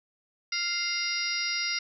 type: harmonic tone with a mistuned harmonic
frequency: 698.5 Hz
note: F5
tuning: in tune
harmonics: 2 / 3 / 4 / 5 / 6 / 7 / 8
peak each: -38 / -32 / -38 / -40 / -41 / -32 / -34 dBFS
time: 0.52-1.79 s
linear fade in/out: 5 ms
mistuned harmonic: 5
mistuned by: +110 cents
effects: none

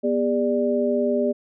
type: tone cluster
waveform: sine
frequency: 243.7 / 406.6 / 591 Hz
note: B3 / G#4 / D5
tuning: -23 / -37 / +11 cents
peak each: -23 dBFS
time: 0.03-1.33 s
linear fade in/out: 20 ms
effects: none

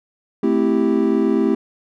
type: chord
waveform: triangle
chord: A minor seventh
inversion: none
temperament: equal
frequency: 220 / 261.6 / 329.6 / 392 Hz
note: A3 / C4 / E4 / G4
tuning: 0 / 0 / 0 / 0 cents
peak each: -18 dBFS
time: 0.43-1.55 s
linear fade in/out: 5 ms
effects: none

